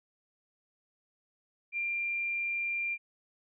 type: tone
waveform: sine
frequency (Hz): 2383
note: D7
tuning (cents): +25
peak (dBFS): -30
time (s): 1.72-2.98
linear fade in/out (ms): 50
effects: none